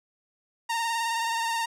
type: tone with vibrato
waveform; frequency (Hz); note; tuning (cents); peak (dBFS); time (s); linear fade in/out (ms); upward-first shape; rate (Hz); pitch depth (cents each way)
sawtooth; 920; A#5; -23; -22; 0.69-1.66; 10; sine; 19; 33
effects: low-pass 11000 Hz 12 dB/octave